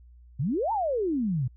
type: exponential two-way sweep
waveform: sine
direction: up then down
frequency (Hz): 116.3 to 932.3 to 116.3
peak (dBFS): -24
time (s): 0.39-1.48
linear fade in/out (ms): 10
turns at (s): 0.72
effects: added 60 Hz sine -49 dBFS peak until 1.56 s